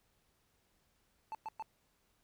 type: tone bursts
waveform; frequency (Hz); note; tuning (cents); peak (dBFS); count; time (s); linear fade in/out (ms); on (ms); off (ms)
triangle; 878; A5; -4; -37; 3; 1.32-1.624; 0; 28; 110
effects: pink hiss -75 dBFS RMS until 2.23 s